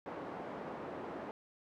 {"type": "band-pass noise", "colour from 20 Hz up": "pink", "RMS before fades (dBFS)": -44, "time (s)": [0.06, 1.31], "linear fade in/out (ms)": 0, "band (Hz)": [280, 980], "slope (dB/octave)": 12, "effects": []}